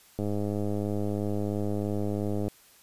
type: click train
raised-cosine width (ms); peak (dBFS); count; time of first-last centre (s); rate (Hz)
2; -18; 237; 0.19-2.481; 103
effects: white hiss -57 dBFS RMS until 2.82 s + resampled to 32000 Hz